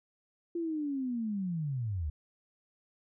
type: linear sweep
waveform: sine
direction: down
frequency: 345.8 to 69.4 Hz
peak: -31 dBFS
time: 0.55-2.1 s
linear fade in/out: 5 ms
effects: none